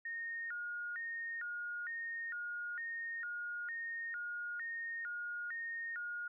sine tone with vibrato, 1626 Hz, G#6, 37 cents flat, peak -39 dBFS, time 0.05-6.28 s, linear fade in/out 5 ms, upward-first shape square, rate 1.1 Hz, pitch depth 220 cents each way, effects none

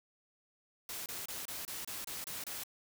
white noise bursts, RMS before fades -42 dBFS, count 9, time 0.89-2.636 s, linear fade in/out 2 ms, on 170 ms, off 27 ms, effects none

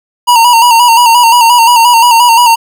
square tone with vibrato, 943 Hz, A#5, 20 cents sharp, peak -3 dBFS, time 0.27-2.56 s, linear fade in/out 20 ms, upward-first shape square, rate 5.7 Hz, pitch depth 51 cents each way, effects none

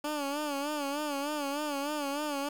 15% pulse tone with vibrato, 289.6 Hz, D4, 24 cents flat, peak -25 dBFS, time 0.04-2.49 s, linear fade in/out 5 ms, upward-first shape sine, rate 3.3 Hz, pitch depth 81 cents each way, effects 9-bit

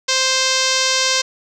5% pulse tone with low-pass filter, 523.3 Hz, C5, in tune, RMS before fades -17 dBFS, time 0.08-1.22 s, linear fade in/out 10 ms, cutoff 6100 Hz, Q 1.9, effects none

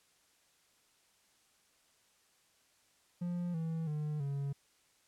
triangle tone with pitch steps, 175.4 / 162.71 / 150.94 / 140.02 Hz, F3 / E3 / D3 / C#3, +8 / -22 / +48 / +18 cents, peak -32 dBFS, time 3.21-4.53 s, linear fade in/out 10 ms, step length 330 ms, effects white hiss -70 dBFS RMS until 5.07 s + low-pass 10000 Hz 12 dB/octave

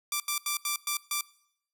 5% pulse tone bursts at uneven times, 1174.7 Hz, D6, in tune, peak -16 dBFS, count 6, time 0.12-0.2 / 0.28-0.38 / 0.46-0.57 / 0.65-0.76 / 0.87-0.97 / 1.11-1.21 s, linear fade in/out 2 ms, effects noise-tail reverb RT60 0.7 s tail -21 dB re dry

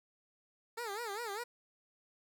15% pulse tone with vibrato, 436 Hz, A4, 16 cents flat, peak -32 dBFS, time 0.77-1.44 s, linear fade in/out 10 ms, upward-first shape sine, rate 5 Hz, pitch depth 180 cents each way, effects none

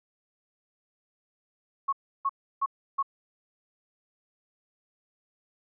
sine tone bursts, 1100 Hz, C#6, 14 cents flat, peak -23 dBFS, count 4, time 1.88-3.028 s, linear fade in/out 10 ms, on 47 ms, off 320 ms, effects none

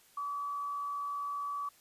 sine tone with frequency modulation, 1145 Hz, D6, 44 cents flat, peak -34 dBFS, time 0.17-1.69 s, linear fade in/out 5 ms, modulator 75.1 Hz, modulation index 0.25, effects white hiss -63 dBFS RMS until 1.8 s + resampled to 32000 Hz

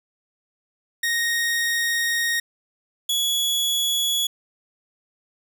sawtooth tone pair in turn, 1864.7 / 3375 Hz, A#6 / G#7, 0 / +27 cents, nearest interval minor seventh, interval 1027 cents, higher second, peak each -17 dBFS, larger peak neither, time 1.03-2.4 / 3.09-4.27 s, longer first, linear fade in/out 5 ms, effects none

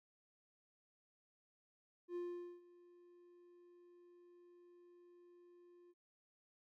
triangle tone with ADSR envelope, 351.2 Hz, F4, 10 cents sharp, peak -38 dBFS, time 2.08-5.94 s, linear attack 77 ms, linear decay 450 ms, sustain -22 dB, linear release 37 ms, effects none

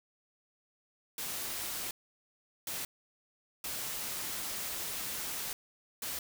white noise bursts at uneven times, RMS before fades -38 dBFS, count 4, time 1.18-1.91 / 2.67-2.85 / 3.64-5.53 / 6.02-6.19 s, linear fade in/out 2 ms, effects none

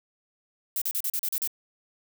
violet noise bursts, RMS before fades -28 dBFS, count 8, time 0.76-1.475 s, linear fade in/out 2 ms, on 57 ms, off 37 ms, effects none

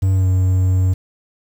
triangle tone with pitch glide, 95.4 to 92.79 Hz, G2 to F#2, -47 to +5 cents, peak -10 dBFS, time 0.02-0.94 s, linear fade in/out 10 ms, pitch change -48 cents, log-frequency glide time 0.13-0.27 s, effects 7-bit

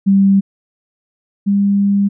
sine tone pair in turn, 196 / 200.2 Hz, G3 / G3, 0 / +37 cents, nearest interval unison, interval 37 cents, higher second, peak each -7 / -10 dBFS, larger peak first, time 0.06-0.41 / 1.46-2.09 s, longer second, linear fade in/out 20 ms, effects none

